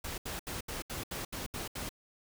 pink noise bursts, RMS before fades -39 dBFS, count 9, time 0.04-1.892 s, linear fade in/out 5 ms, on 140 ms, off 74 ms, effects none

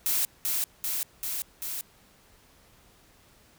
blue noise with echo, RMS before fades -26 dBFS, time 0.06-0.25 s, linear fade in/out 0 ms, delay 390 ms, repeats 4, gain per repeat -2 dB, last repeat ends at 1.81 s, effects pink hiss -59 dBFS RMS until 3.58 s

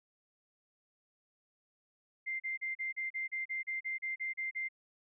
sine tone bursts, 2093 Hz, C7, in tune, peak -34 dBFS, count 14, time 2.26-4.688 s, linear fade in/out 20 ms, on 140 ms, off 36 ms, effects none

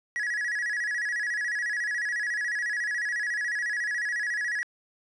triangle tone with vibrato, 1800 Hz, A6, 39 cents sharp, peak -25 dBFS, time 0.16-4.63 s, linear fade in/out 0 ms, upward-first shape square, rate 14 Hz, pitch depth 110 cents each way, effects resampled to 22050 Hz + 10-bit

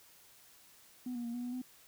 sine tone with pitch steps, 249.6 / 239.3 / 234.7 / 243.5 / 245.3 / 252.8 Hz, B3 / A#3 / A#3 / B3 / B3 / B3, +19 / +46 / +12 / -24 / -12 / +41 cents, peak -35 dBFS, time 1.06-1.618 s, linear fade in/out 5 ms, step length 93 ms, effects tanh soft clip ceiling -34 dBFS + white hiss -61 dBFS RMS until 1.87 s

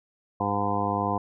harmonic tone, 101.7 Hz, G#2, 36 cents flat, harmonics 1 / 2 / 3 / 4 / 5 / 7 / 8 / 9 / 10, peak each -33 / -32 / -34 / -36 / -34 / -30 / -34 / -32 / -30 dBFS, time 0.4-1.18 s, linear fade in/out 5 ms, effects none

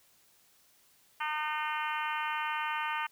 harmonic tone, 304.6 Hz, D#4, 37 cents flat, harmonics 3 / 4 / 5 / 6 / 7 / 8 / 9 / 10, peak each -35 / -37 / -39 / -41 / -42 / -43 / -44 / -45 dBFS, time 1.2-3.07 s, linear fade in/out 10 ms, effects white hiss -65 dBFS RMS until 3.11 s

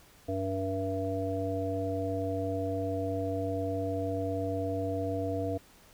harmonic tone with a mistuned harmonic, 95.7 Hz, G2, 41 cents flat, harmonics 1 / 3 / 5 / 7, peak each -35 / -35 / -35 / -35 dBFS, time 0.28-5.58 s, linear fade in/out 10 ms, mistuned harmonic 1, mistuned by +18 cents, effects pink hiss -58 dBFS RMS until 5.93 s

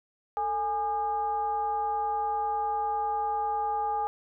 sine tone with frequency modulation, 828 Hz, G#5, 5 cents flat, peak -26 dBFS, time 0.37-4.07 s, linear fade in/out 0 ms, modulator 383 Hz, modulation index 0.56, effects none

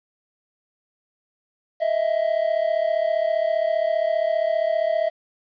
triangle tone pair together, 630.9 / 666 Hz, D#5 / E5, +24 / +18 cents, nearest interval minor second, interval 94 cents, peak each -20 dBFS, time 1.8-5.1 s, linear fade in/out 20 ms, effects resampled to 11025 Hz + 9-bit

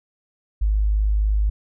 sine tone, 51.91 Hz, G#1, in tune, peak -16 dBFS, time 0.61-1.5 s, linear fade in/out 10 ms, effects none

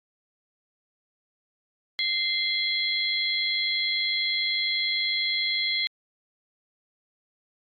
sine tone cluster, 2084 / 3340 / 4129 Hz, C7 / G#7 / C8, -7 / +9 / -24 cents, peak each -28 dBFS, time 1.99-5.87 s, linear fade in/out 0 ms, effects AAC 48 kbps

